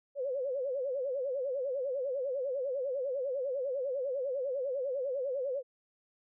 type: tone with vibrato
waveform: sine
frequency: 532 Hz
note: C5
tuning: 29 cents sharp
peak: -31 dBFS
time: 0.15-5.63 s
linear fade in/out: 50 ms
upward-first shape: sine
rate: 10 Hz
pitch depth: 130 cents each way
effects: none